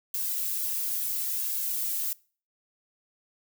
violet noise with flanger, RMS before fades -30 dBFS, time 0.14-2.13 s, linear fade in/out 2 ms, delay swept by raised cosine 1.8 to 3 ms, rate 0.73 Hz, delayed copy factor +0.85, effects noise-tail reverb RT60 0.4 s tail -23 dB re dry

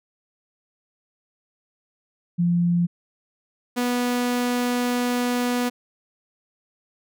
sine / sawtooth tone pair in turn, 173.3 / 245.1 Hz, F3 / B3, -13 / -13 cents, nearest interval tritone, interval 600 cents, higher second, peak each -17 dBFS, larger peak neither, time 2.38-2.87 / 3.76-5.7 s, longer second, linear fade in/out 20 ms, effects none

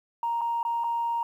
sine tone with dropouts, 934 Hz, A#5, 3 cents sharp, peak -24 dBFS, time 0.23-1.23 s, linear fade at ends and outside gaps 2 ms, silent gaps 0.411-0.415 / 0.63-0.65 / 0.838-0.842 s, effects tanh soft clip ceiling -20 dBFS + 10-bit

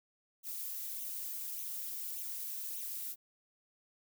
violet noise with flanger, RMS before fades -41 dBFS, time 0.43-3.16 s, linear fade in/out 50 ms, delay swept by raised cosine 0.3 to 3.7 ms, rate 1.7 Hz, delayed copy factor +0.7, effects none

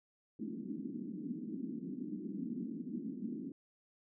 pink band-pass noise, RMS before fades -42 dBFS, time 0.39-3.52 s, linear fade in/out 5 ms, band 190 to 320 Hz, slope 48 dB/octave, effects none

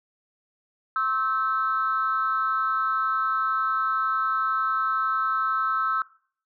sine tone with amplitude modulation, 1309 Hz, E6, 13 cents flat, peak -17 dBFS, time 0.96-6.02 s, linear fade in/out 2 ms, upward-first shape sine, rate 231 Hz, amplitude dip 85%, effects noise-tail reverb RT60 0.5 s tail -20 dB re dry + tanh soft clip ceiling -13 dBFS

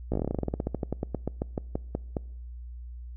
slowing click train, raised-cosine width 2 ms, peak -15 dBFS, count 27, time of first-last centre 0.12-2.168 s, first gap 16 ms, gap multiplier 1.11, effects noise-tail reverb RT60 0.8 s tail -25 dB re dry + added 60 Hz sine -38 dBFS peak until 3.16 s

